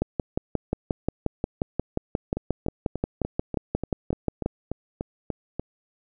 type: two click trains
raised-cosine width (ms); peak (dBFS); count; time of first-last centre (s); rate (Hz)
2; -15 / -10; 12 / 26; 2.37-5.596 / 0.02-4.46; 3.41 / 5.63
effects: none